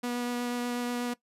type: tone with vibrato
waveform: sawtooth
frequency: 243 Hz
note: B3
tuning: 28 cents flat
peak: -26 dBFS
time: 0.03-1.14 s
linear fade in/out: 10 ms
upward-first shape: triangle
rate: 8.2 Hz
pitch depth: 11 cents each way
effects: noise-tail reverb RT60 0.1 s tail -18 dB re dry + resampled to 32000 Hz